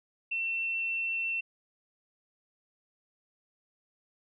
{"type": "tone", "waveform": "sine", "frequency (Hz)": 2697, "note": "E7", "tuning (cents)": 39, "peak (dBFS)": -29, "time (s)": [0.31, 1.41], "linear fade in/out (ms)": 10, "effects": []}